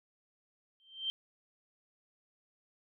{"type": "tone with exponential growth", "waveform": "sine", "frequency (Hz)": 3136, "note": "G7", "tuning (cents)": 0, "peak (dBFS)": -29, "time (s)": [0.8, 1.1], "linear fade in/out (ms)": 0, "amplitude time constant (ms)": 65, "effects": []}